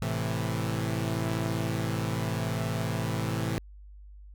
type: chord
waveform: sawtooth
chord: A minor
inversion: none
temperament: equal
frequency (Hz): 110 / 130.81 / 164.81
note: A2 / C3 / E3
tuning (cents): 0 / 0 / 0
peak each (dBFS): -27 / -30 / -29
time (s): 0.02-3.58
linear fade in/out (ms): 0
effects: added 50 Hz sine -45 dBFS peak until 4.34 s